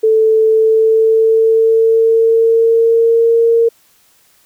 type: tone with pitch glide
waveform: sine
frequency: 440.2 to 461 Hz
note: A4 to A#4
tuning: +1 to -19 cents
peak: -7 dBFS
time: 0.03-3.69 s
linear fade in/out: 10 ms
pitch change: +80 cents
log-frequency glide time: 0.45-3.36 s
effects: white hiss -52 dBFS RMS until 4.45 s